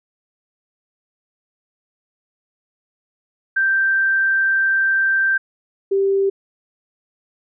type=tone pair in turn; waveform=sine; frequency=1568 / 392 Hz; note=G6 / G4; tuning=0 / 0 cents; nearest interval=2 octaves; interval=2400 cents; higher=first; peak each=-14 dBFS; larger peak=neither; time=3.56-5.38 / 5.91-6.3 s; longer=first; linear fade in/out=10 ms; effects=none